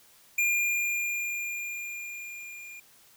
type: tone with level ramp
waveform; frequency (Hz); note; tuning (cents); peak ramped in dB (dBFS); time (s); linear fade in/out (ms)
square; 2407; D7; +42; -23 to -43; 0.38-2.8; 5
effects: white hiss -58 dBFS RMS until 3.16 s